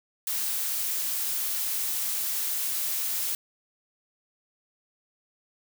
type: noise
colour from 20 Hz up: blue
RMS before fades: -29 dBFS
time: 0.27-3.35 s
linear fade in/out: 2 ms
effects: none